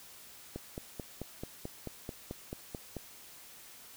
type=click train; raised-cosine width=2 ms; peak=-25 dBFS; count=12; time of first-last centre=0.56-2.967 s; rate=4.57 Hz; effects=white hiss -53 dBFS RMS until 3.96 s